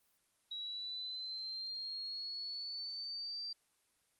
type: linear sweep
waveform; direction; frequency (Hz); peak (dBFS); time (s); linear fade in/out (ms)
sine; up; 3865 to 4699; -40; 0.51-3.53; 5
effects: white hiss -75 dBFS RMS until 4.19 s + Opus 24 kbps